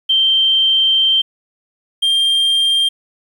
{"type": "tone pair in turn", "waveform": ["sine", "triangle"], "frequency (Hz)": [3136, 3189], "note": ["G7", "G7"], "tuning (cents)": [0, 29], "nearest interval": "unison", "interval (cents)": 29, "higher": "second", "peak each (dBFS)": -10, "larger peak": "neither", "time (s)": [[0.09, 1.22], [2.02, 2.89]], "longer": "first", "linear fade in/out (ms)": 10, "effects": ["8-bit"]}